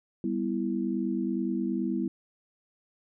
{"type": "chord", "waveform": "sine", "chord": "E minor", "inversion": "first", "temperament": "just", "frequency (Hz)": [197.78, 247.2, 329.6], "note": ["G3", "B3", "E4"], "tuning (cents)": [16, 2, 0], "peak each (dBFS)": -31, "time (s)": [0.24, 2.08], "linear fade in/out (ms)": 2, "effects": []}